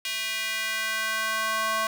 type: tone with high-pass filter sweep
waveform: square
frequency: 220 Hz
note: A3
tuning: in tune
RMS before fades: -28 dBFS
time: 0.05-1.87 s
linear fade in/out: 2 ms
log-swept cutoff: 2700 to 990 Hz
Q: 1.9
effects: none